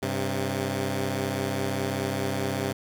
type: tone pair together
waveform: 10% pulse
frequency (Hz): 98.52 / 133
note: G2 / C3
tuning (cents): +9 / +29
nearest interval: perfect fourth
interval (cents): 520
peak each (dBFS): -21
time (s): 0.02-2.73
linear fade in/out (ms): 10
effects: none